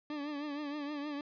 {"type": "tone with vibrato", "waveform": "40% pulse", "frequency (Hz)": 292.3, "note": "D4", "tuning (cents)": -8, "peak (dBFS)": -36, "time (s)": [0.1, 1.21], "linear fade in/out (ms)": 2, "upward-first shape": "triangle", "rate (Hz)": 6.4, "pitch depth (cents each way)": 77, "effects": ["resampled to 11025 Hz", "13-bit"]}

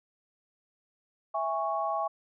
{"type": "chord", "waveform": "sine", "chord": "C# minor", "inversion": "first", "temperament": "equal with one note detuned", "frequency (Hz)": [659.3, 819.6, 1108.7], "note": ["E5", "G#5", "C#6"], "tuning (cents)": [0, -23, 0], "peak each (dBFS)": -32, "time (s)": [1.34, 2.08], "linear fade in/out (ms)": 10, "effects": []}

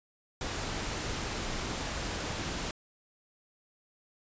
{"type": "noise", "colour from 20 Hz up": "pink", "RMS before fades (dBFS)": -35, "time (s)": [0.41, 2.71], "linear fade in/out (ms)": 2, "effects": ["resampled to 16000 Hz"]}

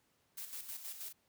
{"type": "noise with tremolo", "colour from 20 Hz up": "blue", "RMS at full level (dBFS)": -44, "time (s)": [0.37, 1.13], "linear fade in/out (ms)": 10, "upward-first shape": "square", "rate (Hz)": 6.3, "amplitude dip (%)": 55, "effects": ["pink hiss -75 dBFS RMS until 1.28 s", "high-pass 80 Hz 12 dB/octave"]}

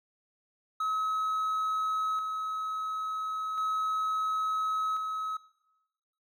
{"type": "tone with tremolo", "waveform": "triangle", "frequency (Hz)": 1282, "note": "E6", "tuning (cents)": -49, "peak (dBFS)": -26, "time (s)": [0.8, 5.37], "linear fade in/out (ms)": 5, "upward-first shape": "square", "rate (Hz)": 0.36, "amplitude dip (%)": 35, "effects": ["noise-tail reverb RT60 1.0 s tail -19 dB re dry"]}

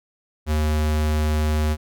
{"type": "tone", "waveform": "square", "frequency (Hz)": 76.5, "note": "D#2", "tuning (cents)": -29, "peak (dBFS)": -19, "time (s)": [0.46, 1.77], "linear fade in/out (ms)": 50, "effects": []}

